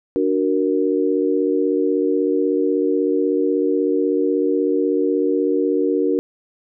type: chord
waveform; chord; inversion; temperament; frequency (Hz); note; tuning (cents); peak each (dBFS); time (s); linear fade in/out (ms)
sine; D augmented; none; equal; 293.7 / 370 / 466.2; D4 / F#4 / A#4; 0 / 0 / 0; -20; 0.16-6.19; 0
effects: none